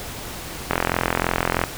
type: click train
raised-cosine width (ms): 0.5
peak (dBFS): -3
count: 41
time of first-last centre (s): 0.71-1.638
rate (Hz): 43.1
effects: pink hiss -33 dBFS RMS until 1.77 s